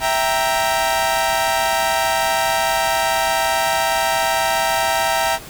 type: chord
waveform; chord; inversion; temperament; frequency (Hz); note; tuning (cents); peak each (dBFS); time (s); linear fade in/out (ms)
sawtooth; E diminished; none; equal; 659.3 / 784 / 932.3; E5 / G5 / Bb5; 0 / 0 / 0; -17; 0-5.39; 50
effects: pink hiss -36 dBFS RMS until 5.49 s